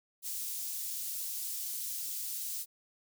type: high-pass noise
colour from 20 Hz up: white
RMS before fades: -38 dBFS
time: 0.22-2.66 s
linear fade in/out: 50 ms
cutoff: 5600 Hz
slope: 12 dB/octave
effects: none